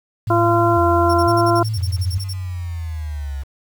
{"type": "tone with vibrato", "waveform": "sine", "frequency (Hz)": 98, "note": "G2", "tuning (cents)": 0, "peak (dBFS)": -19, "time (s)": [0.27, 2.18], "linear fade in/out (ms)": 5, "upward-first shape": "square", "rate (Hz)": 1, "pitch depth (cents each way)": 190}
{"type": "harmonic tone", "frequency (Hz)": 342.6, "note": "F4", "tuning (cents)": -33, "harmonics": [1, 2, 3, 4], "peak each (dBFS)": [-17, -18, -19, -22], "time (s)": [0.3, 1.63], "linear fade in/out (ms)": 5}
{"type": "tone bursts", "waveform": "sawtooth", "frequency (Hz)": 5460, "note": "F8", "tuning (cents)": -40, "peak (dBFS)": -26, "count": 14, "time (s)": [1.09, 2.335], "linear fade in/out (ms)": 10, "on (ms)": 49, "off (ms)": 43}
{"type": "linear sweep", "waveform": "sine", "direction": "down", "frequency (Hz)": [108.7, 66.9], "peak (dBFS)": -23, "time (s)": [1.78, 3.44], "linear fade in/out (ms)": 20}
{"effects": ["7-bit"]}